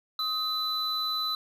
triangle tone pair together, 1260 / 4000 Hz, D#6 / B7, +21 / +21 cents, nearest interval octave + minor sixth, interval 2000 cents, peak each -31 / -27 dBFS, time 0.19-1.35 s, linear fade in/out 2 ms, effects resampled to 32000 Hz + 9-bit

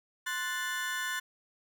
35% pulse chord, F# diminished, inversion second, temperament equal, 1046.5 / 1480 / 1760 Hz, C6 / F#6 / A6, 0 / 0 / 0 cents, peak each -38 / -35 / -33 dBFS, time 0.26-1.2 s, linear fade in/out 10 ms, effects none

